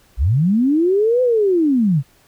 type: linear two-way sweep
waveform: sine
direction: up then down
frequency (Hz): 48.88 to 512 to 124.7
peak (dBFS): -12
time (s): 0.17-2.03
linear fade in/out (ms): 50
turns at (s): 1.22
effects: pink hiss -54 dBFS RMS until 2.27 s